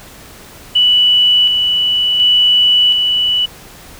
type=tone with tremolo; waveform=sine; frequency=2960 Hz; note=F#7; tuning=in tune; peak=-7 dBFS; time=0.75-3.46 s; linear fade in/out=10 ms; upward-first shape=square; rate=0.69 Hz; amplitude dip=35%; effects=pink hiss -37 dBFS RMS until 3.99 s